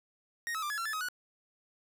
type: tone with pitch steps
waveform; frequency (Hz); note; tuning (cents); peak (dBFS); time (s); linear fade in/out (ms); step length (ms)
45% pulse; 1865 / 1289 / 1187 / 1694 / 1358 / 1740 / 1266 / 1471; A#6 / E6 / D6 / G#6 / F6 / A6 / D#6 / F#6; 0 / -39 / +18 / +34 / -49 / -20 / +30 / -11; -33; 0.47-1.086; 0; 77
effects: none

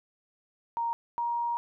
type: tone pair in turn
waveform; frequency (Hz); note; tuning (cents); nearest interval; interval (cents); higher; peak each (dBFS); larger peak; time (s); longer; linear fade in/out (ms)
sine; 932.3 / 944.2; A#5 / A#5; 0 / +22; unison; 22; second; -27; neither; 0.77-0.93 / 1.18-1.57; second; 0
effects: none

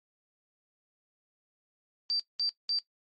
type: tone bursts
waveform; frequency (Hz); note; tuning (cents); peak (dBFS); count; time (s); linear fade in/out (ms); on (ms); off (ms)
sine; 4678; D8; -8; -27; 3; 2.1-2.788; 0; 96; 200
effects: noise-tail reverb RT60 0.1 s tail -18 dB re dry + MP3 32 kbps

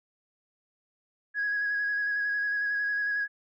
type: tone with vibrato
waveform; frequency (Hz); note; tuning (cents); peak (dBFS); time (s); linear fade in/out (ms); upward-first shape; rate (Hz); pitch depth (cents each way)
sine; 1661.2; G#6; 0; -25; 1.34-3.28; 50; square; 11; 15
effects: tanh soft clip ceiling -22 dBFS

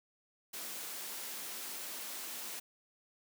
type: high-pass noise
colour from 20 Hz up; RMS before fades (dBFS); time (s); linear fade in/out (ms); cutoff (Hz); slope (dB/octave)
white; -43; 0.53-2.6; 10; 190; 24
effects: none

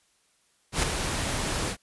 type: noise with ADSR envelope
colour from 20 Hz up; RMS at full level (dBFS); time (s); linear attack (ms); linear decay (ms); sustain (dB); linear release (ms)
pink; -22; 0.72-1.77; 110; 5; -7; 77
effects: white hiss -67 dBFS RMS until 1.82 s + resampled to 24000 Hz

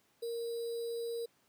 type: tone with sample-and-hold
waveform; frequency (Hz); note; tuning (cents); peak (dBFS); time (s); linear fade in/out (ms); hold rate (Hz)
sine; 466.2; A#4; 0; -35; 0.22-1.26; 10; 4410
effects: pink hiss -71 dBFS RMS until 1.48 s + high-pass 150 Hz 12 dB/octave

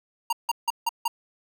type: tone bursts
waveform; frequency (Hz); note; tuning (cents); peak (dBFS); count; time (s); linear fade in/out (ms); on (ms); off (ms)
square; 932.3; A#5; 0; -22; 5; 0.3-1.08; 5; 28; 160
effects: none

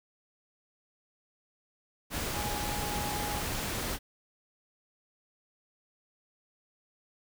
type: tone in noise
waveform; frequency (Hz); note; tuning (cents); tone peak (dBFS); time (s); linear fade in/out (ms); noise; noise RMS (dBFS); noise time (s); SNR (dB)
sine; 830; G#5; -1; -37; 2.33-3.44; 50; pink; -34; 2.1-3.99; -6
effects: none

